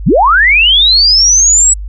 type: linear sweep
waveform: sine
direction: up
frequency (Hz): 98 to 7900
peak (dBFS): -4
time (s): 0.06-1.74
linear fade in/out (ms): 10
effects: added 50 Hz sine -19 dBFS peak until 1.88 s